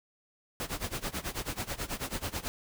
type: noise with tremolo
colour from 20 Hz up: pink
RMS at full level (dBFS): -33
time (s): 0.6-2.48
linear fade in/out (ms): 0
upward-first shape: sine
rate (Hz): 9.2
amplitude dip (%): 90
effects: none